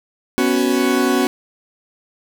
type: chord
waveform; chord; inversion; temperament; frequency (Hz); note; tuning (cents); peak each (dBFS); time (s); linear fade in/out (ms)
40% pulse; B suspended second; none; equal; 246.9 / 277.2 / 370; B3 / C#4 / F#4; 0 / 0 / 0; -18; 0.38-1.27; 0
effects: none